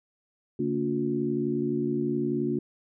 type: harmonic tone with a mistuned harmonic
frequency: 71.7 Hz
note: D2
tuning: 41 cents flat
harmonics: 2 / 3 / 4 / 5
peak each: -34 / -30 / -30 / -29 dBFS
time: 0.59-2.59 s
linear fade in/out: 5 ms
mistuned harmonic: 3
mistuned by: +99 cents
effects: none